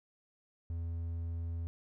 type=tone; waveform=triangle; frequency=83.8 Hz; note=E2; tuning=29 cents sharp; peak=-33 dBFS; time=0.7-1.67 s; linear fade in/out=0 ms; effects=none